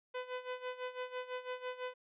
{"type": "tone with tremolo", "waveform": "sawtooth", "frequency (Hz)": 503, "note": "B4", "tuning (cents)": 32, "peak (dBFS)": -33, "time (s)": [0.14, 1.94], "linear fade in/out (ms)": 10, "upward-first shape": "sine", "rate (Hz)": 6, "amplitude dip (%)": 80, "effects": ["resampled to 8000 Hz"]}